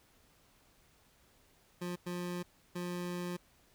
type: tone bursts at uneven times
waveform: 25% pulse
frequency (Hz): 176.9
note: F3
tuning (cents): +23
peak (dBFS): -33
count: 3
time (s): 1.81-1.96 / 2.06-2.43 / 2.75-3.37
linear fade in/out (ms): 10
effects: pink hiss -67 dBFS RMS until 3.74 s